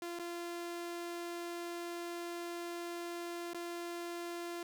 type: tone with dropouts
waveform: sawtooth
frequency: 344.6 Hz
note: F4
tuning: 23 cents flat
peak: -36 dBFS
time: 0.02-4.63 s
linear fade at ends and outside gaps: 2 ms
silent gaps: 0.189-0.195 / 3.534-3.545 s
effects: none